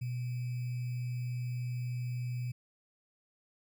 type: tone with sample-and-hold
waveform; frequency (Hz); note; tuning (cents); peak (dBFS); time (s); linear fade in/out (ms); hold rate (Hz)
sine; 123.3; B2; -2; -33; 0.01-2.52; 10; 2450
effects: none